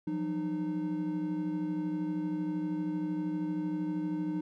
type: tone cluster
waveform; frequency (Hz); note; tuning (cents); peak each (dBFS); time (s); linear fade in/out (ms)
triangle; 171.6 / 184.4 / 305.9; F3 / F#3 / D#4; -30 / -6 / -29; -36 / -38 / -30; 0.07-4.41; 5
effects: none